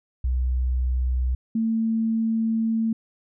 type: tone pair in turn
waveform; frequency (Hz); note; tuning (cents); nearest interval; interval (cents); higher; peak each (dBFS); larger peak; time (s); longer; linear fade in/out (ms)
sine; 63 / 224.5; B1 / A3; +35 / +35; octave + minor seventh; 2200; second; -20; neither; 0.24-1.35 / 1.55-2.93; second; 5
effects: none